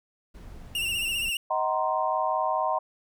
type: noise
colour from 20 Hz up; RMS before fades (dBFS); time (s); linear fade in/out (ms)
brown; -43; 0.34-1.3; 10
type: tone with vibrato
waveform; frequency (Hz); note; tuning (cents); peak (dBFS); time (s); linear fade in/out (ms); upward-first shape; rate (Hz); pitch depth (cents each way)
45% pulse; 2768; F7; -16; -26; 0.75-1.37; 2; sine; 15; 63
type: chord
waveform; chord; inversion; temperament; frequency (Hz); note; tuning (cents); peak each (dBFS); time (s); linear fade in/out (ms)
sine; C half-diminished seventh; first; just; 627.9 / 753.5 / 941.9 / 1046.5; Eb5 / Gb5 / Bb5 / C6; +16 / +31 / +18 / 0; -29; 1.5-2.79; 10
effects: none